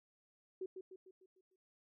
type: tone with echo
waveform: sine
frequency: 374.7 Hz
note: F#4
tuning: 22 cents sharp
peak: -39 dBFS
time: 0.61-0.66 s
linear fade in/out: 5 ms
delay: 150 ms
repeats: 6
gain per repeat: -6 dB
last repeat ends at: 1.56 s
effects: none